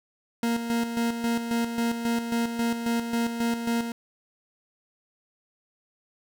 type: tone with tremolo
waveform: 40% pulse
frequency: 233.1 Hz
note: A#3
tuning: in tune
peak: -22 dBFS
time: 0.43-3.92 s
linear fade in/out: 2 ms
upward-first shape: square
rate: 3.7 Hz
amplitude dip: 55%
effects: none